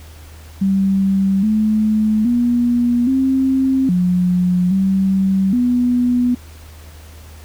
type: tone with pitch steps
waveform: sine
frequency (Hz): 193.8 / 215.6 / 241 / 264.9 / 179.7 / 192.1 / 245.7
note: G3 / A3 / B3 / C4 / F3 / G3 / B3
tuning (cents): -20 / -35 / -42 / +22 / +50 / -35 / -9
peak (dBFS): -12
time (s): 0.61-6.35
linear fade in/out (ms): 10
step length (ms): 820
effects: added 78 Hz sine -36 dBFS peak until 7.44 s + pink hiss -44 dBFS RMS until 7.44 s